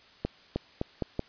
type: accelerating click train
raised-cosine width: 2 ms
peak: -15 dBFS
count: 5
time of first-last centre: 0.25-1.194 s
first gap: 310 ms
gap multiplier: 0.82
effects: white hiss -56 dBFS RMS until 1.28 s + resampled to 11025 Hz